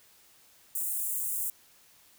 white high-pass noise, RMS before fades -32 dBFS, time 0.75-1.5 s, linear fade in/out 2 ms, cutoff 7600 Hz, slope 48 dB/octave, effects white hiss -60 dBFS RMS until 2.18 s

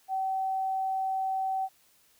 sine tone, 765 Hz, G5, 42 cents flat, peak -27 dBFS, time 0.08-1.69 s, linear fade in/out 50 ms, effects white hiss -64 dBFS RMS until 2.19 s

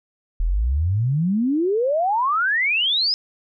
sine exponential sweep, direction up, 37.87 to 5190 Hz, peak -17 dBFS, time 0.4-3.14 s, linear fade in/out 0 ms, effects none

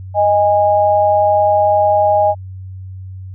sine tone pair together, 622.3 / 821.9 Hz, D#5 / G#5, 0 / -18 cents, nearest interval perfect fourth, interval 482 cents, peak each -12 dBFS, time 0.14-2.35 s, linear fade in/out 50 ms, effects added 94 Hz sine -27 dBFS peak until 3.34 s

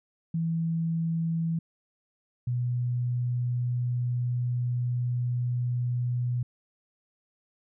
sine tone pair in turn, 164.81 / 122.65 Hz, E3 / B2, 0 / -12 cents, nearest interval perfect fourth, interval 512 cents, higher first, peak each -25 dBFS, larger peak neither, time 0.34-1.59 / 2.47-6.43 s, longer second, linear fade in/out 5 ms, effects none

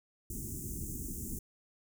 pink band-stop noise, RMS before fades -40 dBFS, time 0.3-1.39 s, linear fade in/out 2 ms, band 360 to 6600 Hz, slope 48 dB/octave, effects none

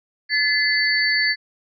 sine tone cluster, 1730 / 2038 / 4504 Hz, A6 / C7 / C#8, -30 / -46 / +27 cents, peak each -21 dBFS, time 0.29-1.36 s, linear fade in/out 50 ms, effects none

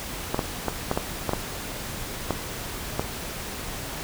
clicks, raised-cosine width 1 ms, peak -9 dBFS, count 9, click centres 0.345 / 0.392 / 0.683 / 0.914 / 0.975 / 1.293 / 1.334 / 2.307 / 2.995 s, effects pink hiss -34 dBFS RMS until 4.03 s

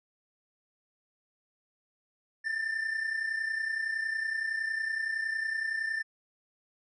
triangle tone pair together, 1760 / 1790.8 Hz, A6 / A6, 0 / +30 cents, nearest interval unison, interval 30 cents, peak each -35 / -29 dBFS, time 2.44-6.03 s, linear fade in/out 20 ms, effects resampled to 24000 Hz

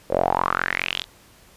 sawtooth tone with band-pass filter sweep, 44.72 Hz, F1, 42 cents sharp, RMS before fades -23 dBFS, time 0.09-1.05 s, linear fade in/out 50 ms, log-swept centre 510 to 3800 Hz, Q 5.7, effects pink hiss -52 dBFS RMS until 1.56 s + resampled to 32000 Hz

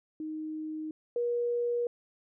sine tone pair in turn, 311.4 / 478.7 Hz, D#4 / A#4, +2 / +46 cents, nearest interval perfect fifth, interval 744 cents, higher second, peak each -34 / -27 dBFS, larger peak second, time 0.2-0.91 / 1.16-1.87 s, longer neither, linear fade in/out 2 ms, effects none

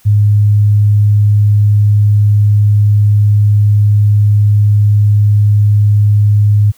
sine tone, 103.9 Hz, G#2, 1 cent sharp, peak -5 dBFS, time 0.05-6.72 s, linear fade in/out 20 ms, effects white hiss -48 dBFS RMS until 6.77 s

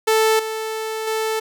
sawtooth tone with level steps, 440 Hz, A4, in tune, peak -10 / -20 / -16 dBFS, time 0.07-1.4 s, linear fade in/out 10 ms, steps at 0.39 / 1.07 s, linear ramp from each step 5 ms, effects none

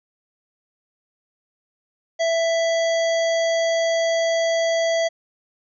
harmonic tone, 662 Hz, E5, 7 cents sharp, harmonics 1 / 3 / 5 / 7 / 9 / 10, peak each -18 / -28 / -32 / -35 / -37 / -38 dBFS, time 2.19-5.09 s, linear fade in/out 20 ms, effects none

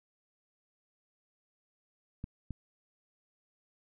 clicks, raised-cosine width 5 ms, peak -26 dBFS, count 2, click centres 2.241 / 2.507 s, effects none

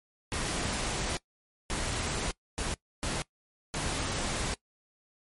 pink noise bursts at uneven times, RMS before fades -32 dBFS, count 5, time 0.32-1.17 / 1.7-2.31 / 2.58-2.74 / 3.03-3.22 / 3.74-4.54 s, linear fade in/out 0 ms, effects noise-tail reverb RT60 0.1 s tail -21 dB re dry + MP3 48 kbps

